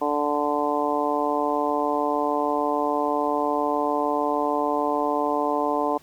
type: harmonic tone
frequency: 146.83 Hz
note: D3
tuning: in tune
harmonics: 2 / 3 / 4 / 5 / 6 / 7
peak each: -28 / -28 / -28 / -28 / -28 / -28 dBFS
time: 0.01-5.98 s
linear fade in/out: 10 ms
effects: pink hiss -54 dBFS RMS until 6.02 s